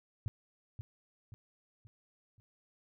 sine tone with echo, 108.1 Hz, A2, 30 cents flat, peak -31 dBFS, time 0.26-0.28 s, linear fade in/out 0 ms, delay 530 ms, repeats 4, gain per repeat -7 dB, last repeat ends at 2.4 s, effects none

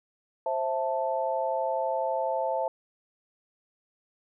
sine chord, A minor, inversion first, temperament just, 528 / 660 / 880 Hz, C5 / E5 / A5, +16 / +2 / 0 cents, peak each -30 dBFS, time 0.46-2.68 s, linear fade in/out 2 ms, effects none

